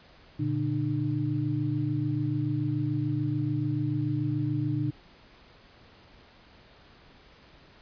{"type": "tone cluster", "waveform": "sine", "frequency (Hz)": [117.4, 144.3, 301.3], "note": ["A#2", "D3", "D4"], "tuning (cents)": [13, -30, 44], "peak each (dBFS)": -30, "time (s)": [0.39, 4.91], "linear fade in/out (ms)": 10, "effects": ["pink hiss -55 dBFS RMS until 7.81 s", "resampled to 11025 Hz"]}